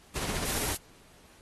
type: noise with tremolo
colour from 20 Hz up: pink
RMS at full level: -32 dBFS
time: 0.15-0.75 s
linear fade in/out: 10 ms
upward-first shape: triangle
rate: 15 Hz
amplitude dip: 40%
type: noise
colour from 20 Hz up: blue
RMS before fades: -32 dBFS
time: 0.45-0.77 s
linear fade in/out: 10 ms
effects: pink hiss -58 dBFS RMS until 1.41 s + AAC 32 kbps